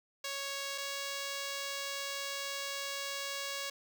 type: tone pair in turn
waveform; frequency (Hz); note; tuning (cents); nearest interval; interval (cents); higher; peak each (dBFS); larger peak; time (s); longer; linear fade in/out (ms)
5% pulse; 554.4 / 556.5; C#5 / C#5; 0 / +7; unison; 7; second; -25; neither; 0.24-0.78 / 0.78-3.7; second; 5
effects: none